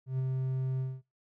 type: tone with ADSR envelope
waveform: triangle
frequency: 130.81 Hz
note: C3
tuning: in tune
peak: -25 dBFS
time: 0.06-1.02 s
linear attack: 130 ms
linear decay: 16 ms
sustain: -2 dB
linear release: 220 ms
effects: noise-tail reverb RT60 0.2 s tail -21 dB re dry

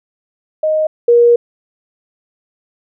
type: tone pair in turn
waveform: sine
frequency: 622.3 / 474.9 Hz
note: D#5 / A#4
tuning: 0 / +32 cents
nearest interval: perfect fourth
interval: 468 cents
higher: first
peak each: -11 / -5 dBFS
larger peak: second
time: 0.63-0.87 / 1.08-1.36 s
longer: second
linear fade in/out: 5 ms
effects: none

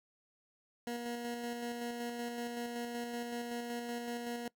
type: tone with tremolo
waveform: 20% pulse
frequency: 238.2 Hz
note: A#3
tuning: 38 cents sharp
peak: -32 dBFS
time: 0.87-4.48 s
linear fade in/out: 2 ms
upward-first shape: square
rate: 5.3 Hz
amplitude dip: 30%
effects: noise-tail reverb RT60 0.1 s tail -22 dB re dry

